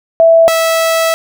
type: tone pair in turn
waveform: sine / sawtooth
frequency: 659.3 / 654 Hz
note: E5 / E5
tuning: 0 / -14 cents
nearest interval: unison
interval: 14 cents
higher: first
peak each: -3 / -6 dBFS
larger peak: first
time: 0.2-0.48 / 0.48-1.14 s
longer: second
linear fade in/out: 0 ms
effects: none